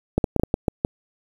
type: clicks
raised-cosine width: 2 ms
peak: -5 dBFS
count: 8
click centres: 0.18 / 0.242 / 0.363 / 0.397 / 0.435 / 0.541 / 0.682 / 0.849 s
effects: 7-bit